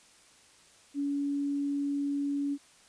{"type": "tone", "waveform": "sine", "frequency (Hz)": 283.5, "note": "C#4", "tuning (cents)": 39, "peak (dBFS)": -28, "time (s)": [0.94, 2.58], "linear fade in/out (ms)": 50, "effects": ["white hiss -59 dBFS RMS until 2.88 s", "resampled to 22050 Hz"]}